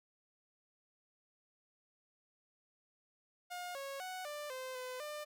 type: tone with pitch steps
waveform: sawtooth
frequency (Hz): 714 / 550 / 741 / 592 / 517 / 507 / 598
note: F5 / C#5 / F#5 / D5 / C5 / B4 / D5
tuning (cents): +38 / -14 / +2 / +14 / -21 / +45 / +31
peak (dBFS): -38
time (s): 3.5-5.25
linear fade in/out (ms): 20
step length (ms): 250
effects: none